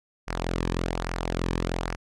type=tone with flanger; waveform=sawtooth; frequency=43.18 Hz; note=F1; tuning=19 cents flat; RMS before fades=-29 dBFS; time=0.27-1.96 s; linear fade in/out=20 ms; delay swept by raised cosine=0.26 to 1.46 ms; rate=1.2 Hz; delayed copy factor=-0.6; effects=low-pass 7000 Hz 12 dB/octave